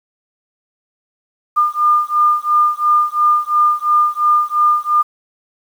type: beating tone pair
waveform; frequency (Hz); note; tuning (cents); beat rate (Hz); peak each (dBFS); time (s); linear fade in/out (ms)
sine; 1205 / 1207.9; D6 / D6; +44 / +48; 2.9; -14; 1.56-5.03; 20
effects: 7-bit